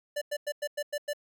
square tone bursts, 586 Hz, D5, 4 cents flat, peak -30 dBFS, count 7, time 0.16-1.134 s, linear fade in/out 10 ms, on 56 ms, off 97 ms, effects none

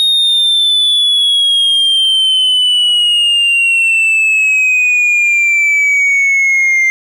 sine exponential sweep, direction down, 3729 to 2093 Hz, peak -5 dBFS, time 0-6.9 s, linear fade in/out 0 ms, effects tanh soft clip ceiling -7 dBFS + 7-bit

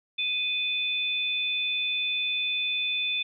sine tone pair together, 2489 / 3520 Hz, D#7 / A7, 0 / 0 cents, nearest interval tritone, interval 600 cents, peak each -28 dBFS, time 0.18-3.23 s, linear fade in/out 10 ms, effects none

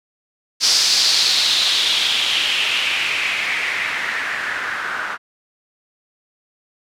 blue noise with low-pass filter sweep, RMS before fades -19 dBFS, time 0.6-5.18 s, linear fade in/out 50 ms, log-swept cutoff 5100 to 1400 Hz, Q 3.6, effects none

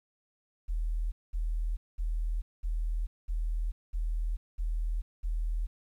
sine tone bursts, 40.14 Hz, E1, 45 cents flat, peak -28 dBFS, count 8, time 0.68-5.67 s, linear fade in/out 20 ms, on 440 ms, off 210 ms, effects 11-bit

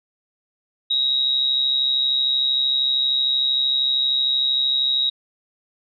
sine tone with amplitude modulation, 3804 Hz, A#7, 34 cents sharp, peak -14 dBFS, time 0.9-5.1 s, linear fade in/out 10 ms, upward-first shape sine, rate 133 Hz, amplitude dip 65%, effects none

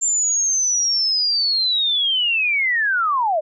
sine linear sweep, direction down, 7320 to 580 Hz, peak -16 dBFS, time 0.01-3.41 s, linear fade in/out 20 ms, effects none

